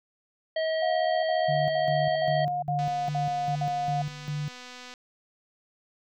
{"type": "harmonic tone", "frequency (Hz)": 639, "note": "D#5", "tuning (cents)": 46, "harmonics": [1, 3, 5, 7], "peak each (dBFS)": [-25, -35, -39, -42], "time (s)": [0.56, 2.45], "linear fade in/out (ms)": 5}
{"type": "tone bursts", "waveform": "sine", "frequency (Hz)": 715, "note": "F5", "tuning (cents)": 41, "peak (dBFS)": -26, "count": 7, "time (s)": [0.82, 4.02], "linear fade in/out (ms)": 5, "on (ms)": 410, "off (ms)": 55}
{"type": "tone with tremolo", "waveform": "sine", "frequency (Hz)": 148.3, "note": "D3", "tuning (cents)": 17, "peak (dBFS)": -28, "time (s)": [1.48, 4.49], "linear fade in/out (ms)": 10, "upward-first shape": "square", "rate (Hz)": 2.5, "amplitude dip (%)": 75}
{"type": "click train", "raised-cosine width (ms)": 0.2, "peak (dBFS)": -27, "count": 536, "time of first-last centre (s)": [2.79, 4.939], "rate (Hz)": 249}
{"effects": []}